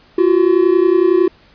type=tone pair together; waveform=triangle; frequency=344 / 374.9 Hz; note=F4 / F#4; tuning=-26 / +23 cents; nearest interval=minor second; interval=149 cents; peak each=-10 dBFS; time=0.18-1.28 s; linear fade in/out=5 ms; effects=pink hiss -49 dBFS RMS until 1.54 s + resampled to 11025 Hz